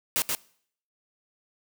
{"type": "noise with echo", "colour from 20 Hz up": "white", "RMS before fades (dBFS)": -25, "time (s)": [0.16, 0.22], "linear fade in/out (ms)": 0, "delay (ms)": 130, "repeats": 1, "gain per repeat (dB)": -3, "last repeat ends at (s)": 0.35, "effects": ["noise-tail reverb RT60 0.6 s tail -22 dB re dry", "high-pass 80 Hz 12 dB/octave"]}